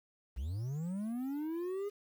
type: linear sweep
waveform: triangle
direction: up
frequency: 55 to 415.3 Hz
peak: -33 dBFS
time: 0.36-1.9 s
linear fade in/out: 20 ms
effects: 10-bit